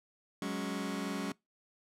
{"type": "chord", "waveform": "sawtooth", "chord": "F# suspended second", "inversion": "none", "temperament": "just", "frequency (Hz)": [185, 208.1, 277.5], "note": ["F#3", "G#3", "C#4"], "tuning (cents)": [0, 4, 2], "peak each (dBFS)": [-35, -35, -34], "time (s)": [0.42, 1.32], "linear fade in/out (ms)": 2, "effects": ["noise-tail reverb RT60 0.2 s tail -24 dB re dry", "low-pass 11000 Hz 12 dB/octave"]}